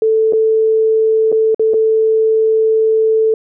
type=tone with dropouts; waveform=sine; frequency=441.1 Hz; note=A4; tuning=4 cents sharp; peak=-9 dBFS; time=0.02-3.34 s; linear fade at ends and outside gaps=2 ms; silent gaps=0.325-0.333 / 1.318-1.325 / 1.546-1.595 / 1.736-1.741 s; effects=none